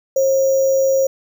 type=tone with sample-and-hold; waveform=sine; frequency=537 Hz; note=C5; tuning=45 cents sharp; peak=-12 dBFS; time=0.16-1.07 s; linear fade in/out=5 ms; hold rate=6300 Hz; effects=none